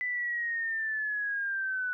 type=linear sweep; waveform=sine; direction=down; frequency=2000 to 1480 Hz; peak=-29 dBFS; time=0.01-1.93 s; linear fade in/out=0 ms; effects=none